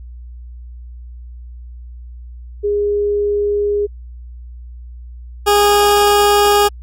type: tone pair in turn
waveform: sine / 20% pulse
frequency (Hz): 410.9 / 410.9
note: G#4 / G#4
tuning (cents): -18 / -18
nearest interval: unison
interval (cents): 0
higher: neither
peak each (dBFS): -13 / -4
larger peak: second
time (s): 2.63-3.87 / 5.46-6.69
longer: first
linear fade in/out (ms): 20
effects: added 60 Hz sine -30 dBFS peak until 6.82 s + MP3 64 kbps